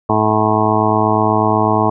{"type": "harmonic tone", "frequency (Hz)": 108.2, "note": "A2", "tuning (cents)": -29, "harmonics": [1, 2, 3, 4, 6, 7, 8, 9, 10], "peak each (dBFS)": [-20, -20, -20, -20, -20, -20, -20, -20, -20], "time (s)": [0.09, 1.9], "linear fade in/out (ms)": 5, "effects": []}